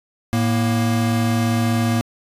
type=tone pair together; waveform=square; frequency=110.6 / 234.4 Hz; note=A2 / A#3; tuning=+9 / +10 cents; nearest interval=octave + minor second; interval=1301 cents; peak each=-20 dBFS; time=0.33-2.01 s; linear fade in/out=0 ms; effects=resampled to 32000 Hz